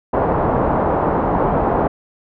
white low-pass noise, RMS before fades -17 dBFS, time 0.13-1.88 s, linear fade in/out 10 ms, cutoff 950 Hz, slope 24 dB/octave, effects none

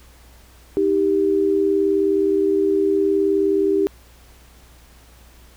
sine tone pair together, 314 / 393.3 Hz, D#4 / G4, +16 / +6 cents, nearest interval major third, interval 390 cents, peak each -21 / -16 dBFS, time 0.77-3.87 s, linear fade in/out 0 ms, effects added 60 Hz sine -47 dBFS peak until 5.56 s + pink hiss -51 dBFS RMS until 5.56 s

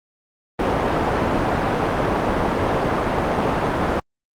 white low-pass noise, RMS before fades -20 dBFS, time 0.59-4 s, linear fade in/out 5 ms, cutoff 880 Hz, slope 12 dB/octave, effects Opus 32 kbps

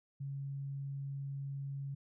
sine tone, 138.59 Hz, C#3, in tune, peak -38 dBFS, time 0.2-1.95 s, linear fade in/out 10 ms, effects none

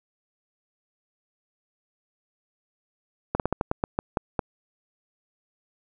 slowing click train, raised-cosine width 1 ms, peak -9 dBFS, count 10, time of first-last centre 3.35-4.392 s, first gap 48 ms, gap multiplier 1.21, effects none

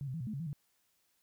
sine tone with pitch steps, 140.7 / 128.8 / 164.3 / 123.6 / 215.1 / 138.5 / 167.3 / 144.4 Hz, C#3 / C3 / E3 / B2 / A3 / C#3 / E3 / D3, +26 / -27 / -5 / +2 / -39 / -1 / +26 / -29 cents, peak -36 dBFS, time 0.01-0.53 s, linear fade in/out 0 ms, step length 65 ms, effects white hiss -75 dBFS RMS until 1.22 s

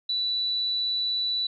sine tone, 3958 Hz, B7, 3 cents sharp, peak -24 dBFS, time 0.09-1.47 s, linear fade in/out 5 ms, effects none

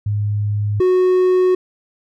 sine / triangle tone pair in turn, 103.83 / 367.7 Hz, G#2 / F#4, 0 / -11 cents, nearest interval octave + minor seventh, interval 2189 cents, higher second, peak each -16 / -9 dBFS, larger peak second, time 0.06-0.8 / 0.8-1.55 s, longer second, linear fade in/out 5 ms, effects none

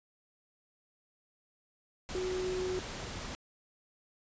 sine tone in noise, 369.3 Hz, F#4, 3 cents flat, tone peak -32 dBFS, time 2.15-2.79 s, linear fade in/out 0 ms, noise pink, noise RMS -41 dBFS, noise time 2.09-3.35 s, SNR +6 dB, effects resampled to 16000 Hz

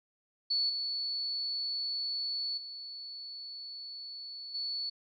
sine tone with level steps, 4435 Hz, C#8, in tune, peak -27 / -32 / -41 / -33 dBFS, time 0.5-4.9 s, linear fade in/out 10 ms, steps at 0.69 / 2.57 / 4.54 s, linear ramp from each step 10 ms, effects none

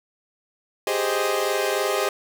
sawtooth chord, Ab major seventh, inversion third, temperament equal, 392 / 415.3 / 523.3 / 622.3 Hz, G4 / Ab4 / C5 / Eb5, 0 / 0 / 0 / 0 cents, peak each -23 dBFS, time 0.87-2.09 s, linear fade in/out 2 ms, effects none

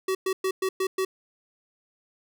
square tone bursts, 379 Hz, F#4, 42 cents sharp, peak -24 dBFS, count 6, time 0.08-1.05 s, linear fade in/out 5 ms, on 70 ms, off 110 ms, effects none

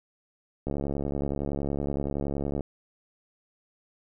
click train, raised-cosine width 2 ms, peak -17 dBFS, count 138, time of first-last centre 0.67-2.608 s, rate 70.7 Hz, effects none

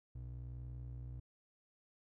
triangle ring-modulated tone, 92.5 Hz, F#2, in tune, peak -39 dBFS, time 0.15-1.2 s, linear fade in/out 5 ms, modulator 30.5 Hz, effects none

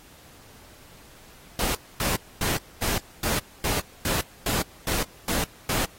pink noise bursts, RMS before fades -26 dBFS, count 11, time 1.59-5.85 s, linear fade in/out 2 ms, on 160 ms, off 250 ms, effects pink hiss -51 dBFS RMS until 5.98 s + AAC 48 kbps

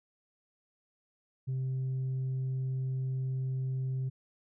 sine tone, 130.81 Hz, C3, in tune, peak -28 dBFS, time 1.47-4.1 s, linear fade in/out 20 ms, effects tanh soft clip ceiling -29 dBFS

